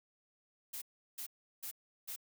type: noise bursts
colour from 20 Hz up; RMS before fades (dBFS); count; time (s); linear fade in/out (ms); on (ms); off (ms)
blue; -43; 4; 0.73-2.162; 10; 88; 360
effects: none